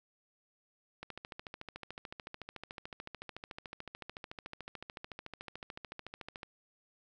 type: click train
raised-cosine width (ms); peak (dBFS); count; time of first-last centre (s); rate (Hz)
0.3; -27; 75; 1.03-6.431; 13.7
effects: none